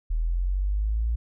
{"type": "linear sweep", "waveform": "sine", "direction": "up", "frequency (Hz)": [38.89, 57.9], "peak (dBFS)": -22, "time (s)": [0.1, 1.16], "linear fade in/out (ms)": 10, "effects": []}